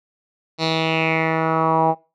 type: tone with low-pass filter sweep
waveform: 10% pulse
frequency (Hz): 161.2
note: E3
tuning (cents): -38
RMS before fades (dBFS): -19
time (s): 0.58-1.95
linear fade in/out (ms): 50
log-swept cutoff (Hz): 4500 to 810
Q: 4.4
effects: noise-tail reverb RT60 0.3 s tail -22 dB re dry